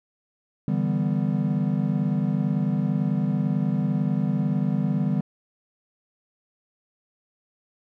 triangle chord, E minor seventh, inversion third, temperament equal, 146.83 / 164.81 / 196 / 246.9 Hz, D3 / E3 / G3 / B3, 0 / 0 / 0 / 0 cents, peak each -24 / -26 / -23 / -27 dBFS, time 0.68-5.21 s, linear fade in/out 2 ms, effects none

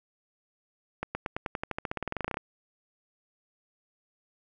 accelerating click train, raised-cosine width 0.5 ms, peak -16 dBFS, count 22, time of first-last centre 1.03-2.371 s, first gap 120 ms, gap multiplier 0.93, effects none

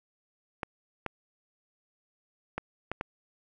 clicks, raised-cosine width 0.5 ms, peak -17 dBFS, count 5, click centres 0.632 / 1.063 / 2.58 / 2.916 / 3.011 s, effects none

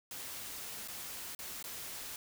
white noise with dropouts, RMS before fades -44 dBFS, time 0.11-2.16 s, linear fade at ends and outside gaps 2 ms, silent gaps 0.877-0.883 / 1.35-1.39 / 1.627-1.64 s, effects none

